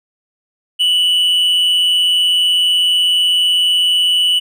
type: tone with amplitude modulation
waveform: triangle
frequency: 2960 Hz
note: F#7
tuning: in tune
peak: -7 dBFS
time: 0.79-4.4 s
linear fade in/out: 20 ms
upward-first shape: sine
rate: 176 Hz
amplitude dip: 45%
effects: none